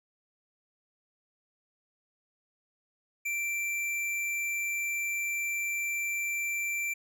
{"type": "tone with tanh clipping", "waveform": "sine", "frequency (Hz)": 2349, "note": "D7", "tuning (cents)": 0, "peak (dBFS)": -31, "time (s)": [3.25, 6.94], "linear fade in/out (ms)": 10, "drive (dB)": 17, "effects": []}